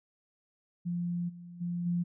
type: tone with level steps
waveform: sine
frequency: 174.1 Hz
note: F3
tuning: 5 cents flat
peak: -30 / -44 / -31 / -27 dBFS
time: 0.85-2.04 s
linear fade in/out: 20 ms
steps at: 1.28 / 1.6 / 1.85 s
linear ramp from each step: 20 ms
effects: none